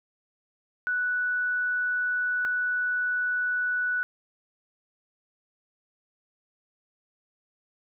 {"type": "tone pair in turn", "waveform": "sine", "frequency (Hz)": [1480, 1480], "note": ["F#6", "F#6"], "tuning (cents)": [0, 0], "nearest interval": "unison", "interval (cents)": 0, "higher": "neither", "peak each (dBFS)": -24, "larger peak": "neither", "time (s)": [[0.87, 2.45], [2.45, 4.03]], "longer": "neither", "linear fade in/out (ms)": 0, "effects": []}